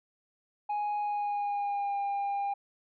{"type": "tone with pitch glide", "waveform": "sine", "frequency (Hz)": [830.6, 802.3], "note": ["G#5", "G5"], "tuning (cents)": [0, 40], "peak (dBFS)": -26, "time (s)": [0.69, 2.54], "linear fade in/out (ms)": 10, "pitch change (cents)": -60, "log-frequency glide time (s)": [0.99, 1.98], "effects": ["tanh soft clip ceiling -28 dBFS"]}